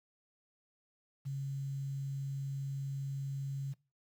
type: tone with quantisation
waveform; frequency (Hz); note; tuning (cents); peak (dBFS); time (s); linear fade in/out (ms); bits
sine; 137.5; C#3; -14; -35; 1.25-3.74; 20; 10
effects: noise-tail reverb RT60 0.3 s tail -21 dB re dry